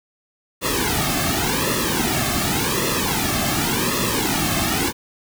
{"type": "noise with flanger", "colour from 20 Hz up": "pink", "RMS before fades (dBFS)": -21, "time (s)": [0.61, 4.93], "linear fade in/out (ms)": 50, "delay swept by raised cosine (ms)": [1.3, 2.1], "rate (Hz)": 0.89, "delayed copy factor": -0.85, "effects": []}